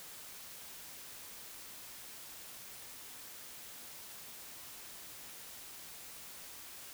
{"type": "silence", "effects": ["white hiss -50 dBFS RMS until 6.93 s"]}